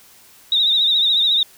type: tone with vibrato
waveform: sine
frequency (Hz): 3729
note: A#7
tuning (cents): 0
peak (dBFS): -13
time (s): 0.52-1.43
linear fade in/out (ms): 2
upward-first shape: triangle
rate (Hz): 14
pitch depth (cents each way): 88
effects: white hiss -48 dBFS RMS until 1.57 s

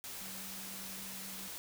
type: tone in noise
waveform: sine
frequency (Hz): 192.6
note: G3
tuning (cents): -30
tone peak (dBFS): -52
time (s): 0.21-1.48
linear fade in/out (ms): 0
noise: white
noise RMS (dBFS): -45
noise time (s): 0.04-1.58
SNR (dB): -10
effects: none

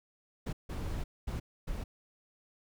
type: noise bursts at uneven times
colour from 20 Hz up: brown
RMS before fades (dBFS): -36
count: 4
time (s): 0.46-0.53 / 0.69-1.04 / 1.27-1.4 / 1.67-1.84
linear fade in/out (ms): 10
effects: none

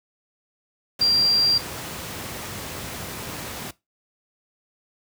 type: tone in noise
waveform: sine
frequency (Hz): 4744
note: D8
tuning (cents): +17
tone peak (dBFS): -16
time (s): 1.01-1.58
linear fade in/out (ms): 5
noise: pink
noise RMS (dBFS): -33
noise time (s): 0.99-3.71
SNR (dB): +14
effects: noise-tail reverb RT60 0.2 s tail -19 dB re dry + high-pass 80 Hz 12 dB/octave

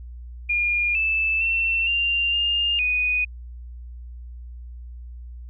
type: tone with pitch steps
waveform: sine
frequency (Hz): 2420 / 2633 / 2693 / 2783 / 2816 / 2483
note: D#7 / E7 / E7 / F7 / F7 / D#7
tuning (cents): -49 / -3 / +36 / -7 / +14 / -4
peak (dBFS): -19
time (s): 0.49-3.25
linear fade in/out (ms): 10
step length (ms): 460
effects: added 60 Hz sine -35 dBFS peak until 5.49 s

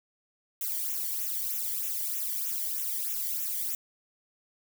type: noise with flanger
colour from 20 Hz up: violet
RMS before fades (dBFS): -32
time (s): 0.61-3.75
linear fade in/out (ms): 2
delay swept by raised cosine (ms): 0.21 to 0.79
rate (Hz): 3.2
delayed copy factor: -0.8
effects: none

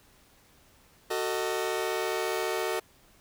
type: chord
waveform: sawtooth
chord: D# diminished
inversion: first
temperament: just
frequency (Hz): 373.4 / 448 / 622.3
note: F#4 / A4 / D#5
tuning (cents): +16 / +31 / 0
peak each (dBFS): -28 / -28 / -31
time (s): 1.1-2.8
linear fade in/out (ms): 10
effects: pink hiss -60 dBFS RMS until 3.2 s

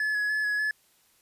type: tone with vibrato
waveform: triangle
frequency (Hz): 1700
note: G#6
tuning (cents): +40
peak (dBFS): -23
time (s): 0-0.71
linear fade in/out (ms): 2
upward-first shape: square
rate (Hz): 3.4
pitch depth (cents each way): 17
effects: white hiss -64 dBFS RMS until 1.21 s + resampled to 32000 Hz

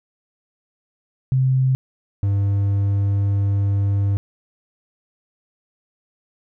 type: tone pair in turn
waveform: sine / triangle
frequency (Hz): 130.81 / 99.84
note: C3 / G2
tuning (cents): 0 / +32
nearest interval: perfect fourth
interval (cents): 468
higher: first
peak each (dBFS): -14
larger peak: neither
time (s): 1.32-1.75 / 2.23-4.17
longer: second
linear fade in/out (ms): 0
effects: none

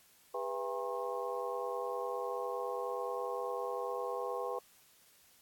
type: harmonic tone with a mistuned harmonic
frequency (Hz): 134.4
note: C3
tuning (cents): +47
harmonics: 3 / 4 / 5 / 6 / 7 / 8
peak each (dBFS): -43 / -38 / -44 / -43 / -49 / -42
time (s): 0.34-4.59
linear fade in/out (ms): 5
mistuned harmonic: 4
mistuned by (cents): -150
effects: white hiss -64 dBFS RMS until 5.41 s + AAC 64 kbps

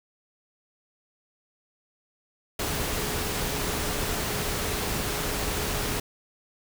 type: tone in noise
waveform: sine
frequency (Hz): 419.2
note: G#4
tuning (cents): +16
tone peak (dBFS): -38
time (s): 2.59-6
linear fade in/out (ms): 5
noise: pink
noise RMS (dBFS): -29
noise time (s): 2.59-6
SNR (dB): -12
effects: none

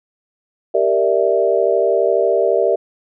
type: chord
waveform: sine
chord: E half-diminished seventh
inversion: first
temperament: equal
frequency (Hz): 392 / 466.2 / 587.3 / 659.3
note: G4 / Bb4 / D5 / E5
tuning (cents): 0 / 0 / 0 / 0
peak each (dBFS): -18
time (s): 0.74-2.76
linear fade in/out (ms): 10
effects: none

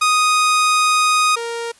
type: tone pair in turn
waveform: sawtooth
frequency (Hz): 1244.5 / 466.2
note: D#6 / A#4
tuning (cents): 0 / 0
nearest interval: octave + perfect fourth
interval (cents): 1700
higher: first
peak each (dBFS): -9 / -19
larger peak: first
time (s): 0.01-1.36 / 1.36-1.72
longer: first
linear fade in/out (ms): 10
effects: white hiss -51 dBFS RMS until 1.79 s + resampled to 24000 Hz

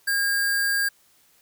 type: tone with sample-and-hold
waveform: sine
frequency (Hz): 1621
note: G#6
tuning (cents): -42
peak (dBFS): -20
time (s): 0.07-0.89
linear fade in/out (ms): 10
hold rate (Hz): 6300
effects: white hiss -60 dBFS RMS until 1.41 s

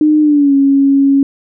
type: tone with pitch glide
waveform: sine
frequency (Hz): 304.6 to 276.1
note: D#4 to C#4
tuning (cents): -37 to -7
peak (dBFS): -6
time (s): 0.01-1.23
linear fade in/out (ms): 2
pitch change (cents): -170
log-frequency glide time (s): 0.21-0.54
effects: none

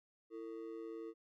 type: ring-modulated tone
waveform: triangle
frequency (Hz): 392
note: G4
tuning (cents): 0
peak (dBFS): -39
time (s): 0.3-1.14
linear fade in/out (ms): 50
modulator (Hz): 59.4
effects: none

